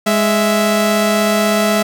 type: tone pair together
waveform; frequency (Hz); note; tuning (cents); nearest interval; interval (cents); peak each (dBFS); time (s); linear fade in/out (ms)
sawtooth; 207.7 / 659.4; G#3 / E5; 0 / 0; octave + minor sixth; 2000; -11; 0.06-1.83; 10
effects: none